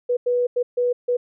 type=tone bursts at uneven times; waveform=sine; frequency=489.7 Hz; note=B4; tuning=15 cents flat; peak=-17 dBFS; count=5; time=0.09-0.17 / 0.26-0.47 / 0.56-0.63 / 0.77-0.93 / 1.08-1.17 s; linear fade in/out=10 ms; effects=none